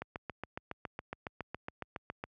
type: click train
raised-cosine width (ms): 0.5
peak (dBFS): -23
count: 17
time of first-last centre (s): 0.02-2.239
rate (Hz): 7.21
effects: high-pass 60 Hz 12 dB/octave